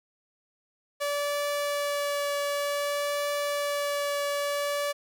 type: tone with vibrato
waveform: sawtooth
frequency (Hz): 576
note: D5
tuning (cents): -34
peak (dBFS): -23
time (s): 1-4.93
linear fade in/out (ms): 20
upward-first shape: triangle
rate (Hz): 0.54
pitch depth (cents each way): 10
effects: none